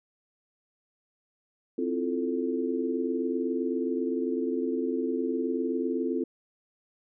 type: chord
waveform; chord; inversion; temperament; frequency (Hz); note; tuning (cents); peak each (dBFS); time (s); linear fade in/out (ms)
sine; F major seventh; second; equal; 261.6 / 329.6 / 349.2 / 440; C4 / E4 / F4 / A4; 0 / 0 / 0 / 0; -30 / -34 / -32 / -32; 1.78-6.24; 5
effects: none